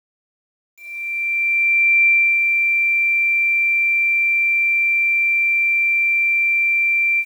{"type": "tone with ADSR envelope", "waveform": "sine", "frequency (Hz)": 2355, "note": "D7", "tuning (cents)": 4, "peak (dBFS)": -10, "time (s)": [0.76, 7.25], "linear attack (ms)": 1300, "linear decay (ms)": 330, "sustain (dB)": -4, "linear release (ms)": 58, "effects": ["8-bit"]}